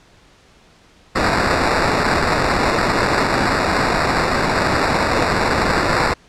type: noise with sample-and-hold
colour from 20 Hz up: white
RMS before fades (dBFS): -17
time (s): 1.15-6.14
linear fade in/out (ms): 10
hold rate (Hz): 3150
effects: pink hiss -50 dBFS RMS until 6.28 s + low-pass 6000 Hz 12 dB/octave